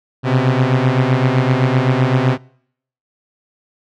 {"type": "beating tone pair", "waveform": "sawtooth", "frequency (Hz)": [125.2, 133], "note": ["B2", "C3"], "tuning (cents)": [24, 29], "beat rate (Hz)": 7.8, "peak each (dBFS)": -11, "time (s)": [0.23, 2.38], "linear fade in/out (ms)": 50, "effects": ["noise-tail reverb RT60 0.7 s tail -26 dB re dry", "low-pass 3000 Hz 12 dB/octave"]}